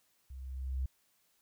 sine tone with level ramp, 65.41 Hz, C2, in tune, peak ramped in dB -44 to -30 dBFS, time 0.3-0.86 s, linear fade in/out 5 ms, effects white hiss -73 dBFS RMS until 1.41 s

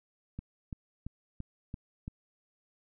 click train, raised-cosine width 5 ms, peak -26 dBFS, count 6, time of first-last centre 0.39-2.079 s, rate 2.96 Hz, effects none

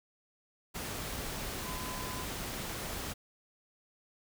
sine tone in noise, 1014 Hz, B5, 45 cents sharp, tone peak -43 dBFS, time 1.64-2.25 s, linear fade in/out 20 ms, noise pink, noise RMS -39 dBFS, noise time 0.74-3.14 s, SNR -7 dB, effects none

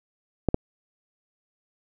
clicks, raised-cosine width 2 ms, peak -7 dBFS, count 2, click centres 0.487 / 0.544 s, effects none

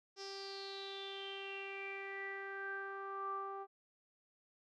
sawtooth tone with low-pass filter sweep, 392.3 Hz, G4, 1 cent sharp, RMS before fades -45 dBFS, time 0.16-3.67 s, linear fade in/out 50 ms, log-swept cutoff 5400 to 990 Hz, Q 9.4, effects none

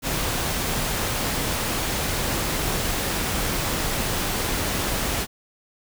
pink noise, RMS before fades -25 dBFS, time 0.02-5.27 s, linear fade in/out 50 ms, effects none

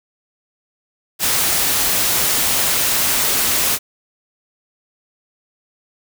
white noise, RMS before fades -17 dBFS, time 1.19-3.79 s, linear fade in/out 50 ms, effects none

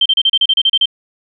sine tone bursts, 3136 Hz, G7, in tune, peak -8 dBFS, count 11, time 0.01-0.857 s, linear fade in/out 5 ms, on 47 ms, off 33 ms, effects none

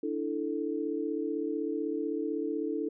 sine chord, D suspended second, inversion none, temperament equal, 293.7 / 329.6 / 440 Hz, D4 / E4 / A4, 0 / 0 / 0 cents, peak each -34 dBFS, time 0.03-2.89 s, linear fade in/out 5 ms, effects none

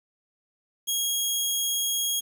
15% pulse tone, 3287 Hz, G#7, 19 cents flat, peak -17 dBFS, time 0.87-2.21 s, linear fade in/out 20 ms, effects 9-bit

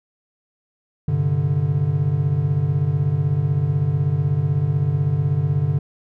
triangle chord, G suspended fourth, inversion none, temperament equal, 98 / 130.81 / 146.83 Hz, G2 / C3 / D3, 0 / 0 / 0 cents, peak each -22 / -21 / -17 dBFS, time 1.08-5.79 s, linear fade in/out 5 ms, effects none

